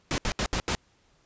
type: noise bursts at uneven times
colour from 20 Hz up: pink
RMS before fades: -27 dBFS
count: 5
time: 0.11-0.18 / 0.25-0.32 / 0.39-0.46 / 0.53-0.6 / 0.68-0.75 s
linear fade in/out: 0 ms
effects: pink hiss -65 dBFS RMS until 1.25 s + resampled to 16000 Hz